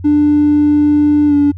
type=tone with pitch glide; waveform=triangle; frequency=295.5 to 288.1 Hz; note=D4 to D4; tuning=+11 to -33 cents; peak=-4 dBFS; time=0.04-1.52 s; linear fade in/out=20 ms; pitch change=-44 cents; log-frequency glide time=1.27-1.34 s; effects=tanh soft clip ceiling -4 dBFS + added 90 Hz sine -25 dBFS peak until 1.57 s